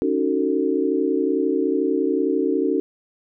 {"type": "chord", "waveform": "sine", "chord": "D# half-diminished seventh", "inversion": "third", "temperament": "just", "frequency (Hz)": [280, 311.1, 373.4, 448], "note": ["C#4", "D#4", "F#4", "A4"], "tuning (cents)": [18, 0, 16, 31], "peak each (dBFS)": [-23, -24, -23, -24], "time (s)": [0.02, 2.8], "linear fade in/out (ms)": 0, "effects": []}